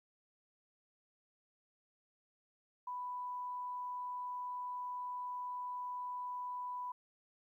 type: tone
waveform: sine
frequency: 991 Hz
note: B5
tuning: 6 cents sharp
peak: -39 dBFS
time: 2.87-6.92 s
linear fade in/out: 5 ms
effects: 13-bit